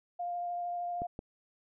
sine tone with vibrato, 702 Hz, F5, 9 cents sharp, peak -33 dBFS, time 0.19-1.07 s, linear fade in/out 10 ms, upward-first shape sine, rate 13 Hz, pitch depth 10 cents each way
clicks, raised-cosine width 2 ms, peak -26 dBFS, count 2, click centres 1.019 / 1.191 s
effects none

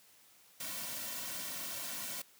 white noise with comb filter, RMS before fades -41 dBFS, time 0.6-2.22 s, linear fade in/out 5 ms, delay 2.4 ms, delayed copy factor -0.75, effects white hiss -63 dBFS RMS until 2.39 s + high-pass 100 Hz 12 dB/octave

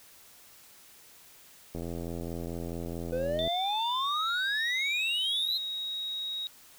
click train, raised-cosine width 2 ms, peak -24 dBFS, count 147, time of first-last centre 1.75-3.476 s, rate 84.6 Hz
triangle exponential sweep, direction up, 493.9 to 4170 Hz, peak -27 dBFS, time 3.12-5.58 s, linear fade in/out 10 ms
sine tone with pitch glide, 3557 to 3790 Hz, A7 to A#7, +18 to +28 cents, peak -32 dBFS, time 3.39-6.47 s, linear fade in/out 0 ms, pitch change +110 cents, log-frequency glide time 4-4.16 s
effects white hiss -55 dBFS RMS until 6.78 s

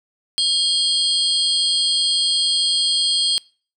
sine tone cluster, 3239 / 4215 / 4386 / 4819 / 8480 Hz, G#7 / C8 / C#8 / D8 / C9, -44 / +12 / -19 / +44 / +22 cents, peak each -20 / -22 / -24 / -23 / -26 dBFS, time 0.38-3.38 s, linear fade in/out 0 ms, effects noise-tail reverb RT60 0.4 s tail -25 dB re dry

